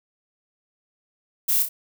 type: noise with echo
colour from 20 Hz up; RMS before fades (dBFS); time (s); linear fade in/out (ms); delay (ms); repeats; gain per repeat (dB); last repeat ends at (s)
violet; -21; 1.48-1.63; 10; 30; 2; -6; 1.69
effects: none